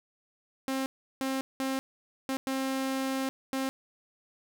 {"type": "tone bursts at uneven times", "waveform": "sawtooth", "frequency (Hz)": 266.2, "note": "C4", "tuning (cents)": 30, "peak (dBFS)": -25, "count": 6, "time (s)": [[0.68, 0.86], [1.21, 1.41], [1.6, 1.79], [2.29, 2.37], [2.47, 3.29], [3.53, 3.69]], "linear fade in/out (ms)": 0, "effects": []}